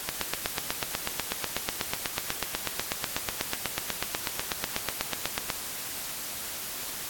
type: click train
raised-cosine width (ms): 0.2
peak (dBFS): -9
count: 45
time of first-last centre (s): 0.09-5.502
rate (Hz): 8.13
effects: white hiss -36 dBFS RMS until 7.09 s + AAC 64 kbps